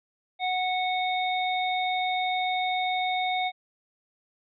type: harmonic tone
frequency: 737 Hz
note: F#5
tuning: 7 cents flat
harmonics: 1 / 3 / 5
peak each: -26 / -31 / -33 dBFS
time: 0.39-3.52 s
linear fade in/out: 50 ms
effects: none